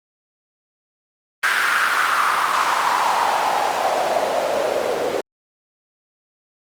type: noise with band-pass filter sweep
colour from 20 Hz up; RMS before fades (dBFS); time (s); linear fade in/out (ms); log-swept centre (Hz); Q
white; -19; 1.43-5.21; 5; 1600 to 470; 4.3
effects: Opus 32 kbps